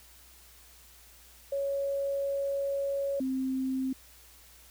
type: tone pair in turn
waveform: sine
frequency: 556 / 262.4 Hz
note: C#5 / C4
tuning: +5 / +5 cents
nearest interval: octave + minor second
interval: 1300 cents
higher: first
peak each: -28 dBFS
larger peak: neither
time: 1.52-3.2 / 3.2-3.93 s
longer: first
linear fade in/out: 5 ms
effects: added 60 Hz sine -59 dBFS peak until 4.7 s + white hiss -56 dBFS RMS until 4.7 s